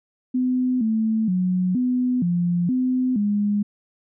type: tone with pitch steps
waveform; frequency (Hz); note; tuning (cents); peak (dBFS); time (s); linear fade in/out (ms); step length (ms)
sine; 253.3 / 220.7 / 182.8 / 250.3 / 174.4 / 254.8 / 205.8; B3 / A3 / F#3 / B3 / F3 / C4 / G#3; +44 / +5 / -21 / +23 / -2 / -46 / -16; -18; 0.34-3.63; 10; 470
effects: none